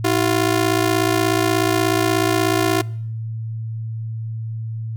sawtooth ring-modulated tone, 350.6 Hz, F4, 7 cents sharp, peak -9 dBFS, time 0.04-2.82 s, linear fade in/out 10 ms, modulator 28.3 Hz, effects noise-tail reverb RT60 0.7 s tail -25 dB re dry + added 112 Hz sine -24 dBFS peak until 4.96 s

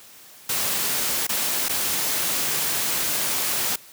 white noise with dropouts, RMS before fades -24 dBFS, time 0.49-3.76 s, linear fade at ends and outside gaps 5 ms, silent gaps 1.269-1.291 / 1.685-1.693 s, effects white hiss -47 dBFS RMS until 3.92 s + high-pass 100 Hz 12 dB/octave

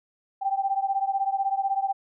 sine beating tone pair, 778 / 794 Hz, G5 / G5, -13 / +22 cents, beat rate 16 Hz, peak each -25 / -27 dBFS, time 0.41-1.93 s, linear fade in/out 20 ms, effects none

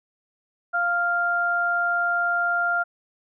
sine tone pair together, 696.4 / 1396 Hz, F5 / F6, -5 / -1 cents, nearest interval octave, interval 1204 cents, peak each -26 / -21 dBFS, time 0.73-2.84 s, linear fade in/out 20 ms, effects none

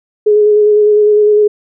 sine tone with vibrato, 420 Hz, G#4, 19 cents sharp, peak -5 dBFS, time 0.26-1.48 s, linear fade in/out 10 ms, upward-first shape square, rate 9.9 Hz, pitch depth 15 cents each way, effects none

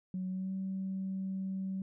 sine tone with pitch glide, 185.4 to 190.94 Hz, F#3 to G3, +4 to -45 cents, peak -33 dBFS, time 0.14-1.82 s, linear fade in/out 2 ms, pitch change +51 cents, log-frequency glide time 0.28-0.53 s, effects tanh soft clip ceiling -29 dBFS

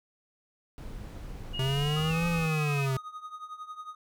brown noise, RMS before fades -40 dBFS, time 0.78-2.47 s, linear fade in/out 0 ms
sine tone with pitch glide, 2870 to 2542 Hz, F7 to D#7, +47 to +36 cents, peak -34 dBFS, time 1.53-2.87 s, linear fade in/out 20 ms, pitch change -211 cents, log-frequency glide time 2.08-2.15 s
square linear two-way sweep, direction up then down, 130 to 171.5 to 130 Hz, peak -27 dBFS, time 1.59-2.97 s, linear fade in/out 2 ms, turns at 2.28 s
triangle tone with tremolo, 1244.5 Hz, D#6, in tune, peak -34 dBFS, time 1.96-3.95 s, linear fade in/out 5 ms, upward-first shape triangle, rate 11 Hz, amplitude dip 85%
effects none

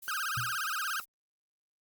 violet noise, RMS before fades -45 dBFS, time 0.02-1.05 s, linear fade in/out 10 ms
40% pulse tone with vibrato, 1410 Hz, F6, 16 cents sharp, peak -31 dBFS, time 0.08-1 s, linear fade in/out 0 ms, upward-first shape sine, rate 17 Hz, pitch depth 240 cents each way
sine tone with exponential decay, 121.3 Hz, B2, 31 cents flat, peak -31 dBFS, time 0.37-0.6 s, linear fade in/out 5 ms, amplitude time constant 48 ms
effects Opus 48 kbps

